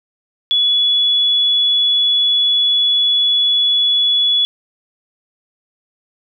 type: tone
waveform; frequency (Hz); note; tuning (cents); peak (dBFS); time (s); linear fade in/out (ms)
sine; 3404; G#7; +42; -11; 0.51-4.45; 0
effects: none